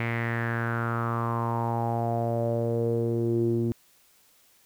sawtooth tone with low-pass filter sweep, 116.54 Hz, A#2, in tune, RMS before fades -27 dBFS, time 0-3.72 s, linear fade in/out 0 ms, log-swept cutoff 2200 to 300 Hz, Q 5.7, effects white hiss -61 dBFS RMS until 4.65 s

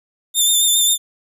15% pulse tone with vibrato, 3584 Hz, A7, 31 cents sharp, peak -6 dBFS, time 0.34-0.98 s, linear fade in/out 50 ms, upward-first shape triangle, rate 7.4 Hz, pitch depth 36 cents each way, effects none

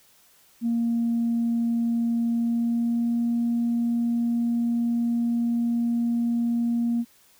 sine tone with pitch glide, 233.1 to 235.3 Hz, A#3 to A#3, 0 to +16 cents, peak -20 dBFS, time 0.61-7.05 s, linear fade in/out 50 ms, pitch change +16 cents, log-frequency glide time 2.27-3.2 s, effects tanh soft clip ceiling -17 dBFS + white hiss -58 dBFS RMS until 7.39 s

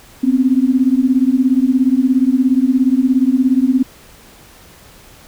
sine beating tone pair, 251.1 / 268.1 Hz, B3 / C4, +29 / +42 cents, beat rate 17 Hz, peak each -13 dBFS, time 0.23-3.83 s, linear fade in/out 10 ms, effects pink hiss -43 dBFS RMS until 5.27 s

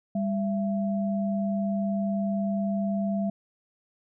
sine tone pair together, 199.49 / 671 Hz, G3 / E5, +31 / +31 cents, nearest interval octave + major sixth, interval 2100 cents, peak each -25 / -32 dBFS, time 0.15-3.3 s, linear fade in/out 5 ms, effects none

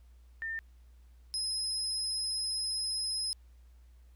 sine / 35% pulse tone pair in turn, 1805 / 5105 Hz, A6 / D#8, +44 / +44 cents, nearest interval octave + tritone, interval 1800 cents, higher second, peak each -34 / -29 dBFS, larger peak second, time 0.42-0.59 / 1.34-3.33 s, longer second, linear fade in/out 0 ms, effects added 60 Hz sine -54 dBFS peak until 4.15 s + pink hiss -73 dBFS RMS until 4.15 s

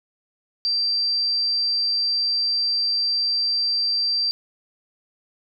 sine tone, 4699 Hz, D8, in tune, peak -19 dBFS, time 0.65-4.31 s, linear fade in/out 0 ms, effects none

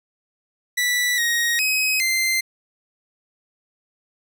sawtooth tone with pitch steps, 1965 / 1879 / 2536 / 2082 Hz, B6 / A#6 / D#7 / C7, -9 / +13 / +32 / -9 cents, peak -15 dBFS, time 0.77-2.41 s, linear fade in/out 10 ms, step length 410 ms, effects none

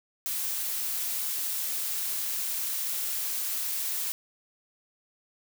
blue noise, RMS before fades -31 dBFS, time 0.26-4.12 s, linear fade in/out 0 ms, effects none

